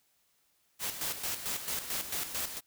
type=noise with tremolo; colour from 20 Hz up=white; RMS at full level=-34 dBFS; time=0.79-2.61 s; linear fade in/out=50 ms; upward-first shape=square; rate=4.5 Hz; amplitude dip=60%; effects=white hiss -72 dBFS RMS until 2.66 s